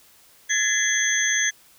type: tone cluster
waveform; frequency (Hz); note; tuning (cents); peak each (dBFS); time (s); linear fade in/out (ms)
sine; 1686 / 1803 / 2028 / 3350 / 6220; G#6 / A6 / B6 / G#7 / G8; +26 / +42 / +45 / +14 / -14; -24 / -29 / -27 / -28 / -23; 0.49-1.51; 20
effects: white hiss -54 dBFS RMS until 1.78 s